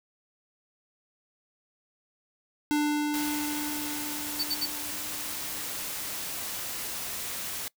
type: tone with exponential decay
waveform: square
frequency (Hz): 296.8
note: D4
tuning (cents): +18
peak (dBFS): -23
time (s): 2.71-6.49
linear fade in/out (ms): 0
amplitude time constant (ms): 820
type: noise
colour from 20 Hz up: white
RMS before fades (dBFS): -35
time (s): 3.14-7.68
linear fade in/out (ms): 0
type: tone bursts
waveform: square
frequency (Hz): 4532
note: C#8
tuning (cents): +37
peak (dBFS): -27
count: 3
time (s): 4.39-4.658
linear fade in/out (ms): 10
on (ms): 46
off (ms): 65
effects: noise-tail reverb RT60 0.1 s tail -23 dB re dry